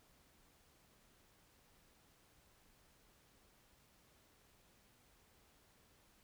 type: silence
effects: pink hiss -70 dBFS RMS until 6.23 s